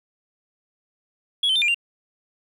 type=tone with pitch steps; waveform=sine; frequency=3349 / 3080 / 3597 / 2403 / 2782 Hz; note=G#7 / G7 / A7 / D7 / F7; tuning=+14 / -31 / +37 / +39 / -7 cents; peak=-15 dBFS; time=1.43-1.745 s; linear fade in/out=5 ms; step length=63 ms; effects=tanh soft clip ceiling -16 dBFS + 9-bit